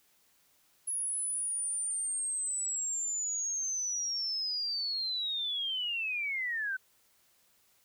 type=linear sweep; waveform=sine; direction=down; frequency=10570 to 1500 Hz; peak=-31 dBFS; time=0.87-6.77 s; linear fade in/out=10 ms; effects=white hiss -68 dBFS RMS until 7.84 s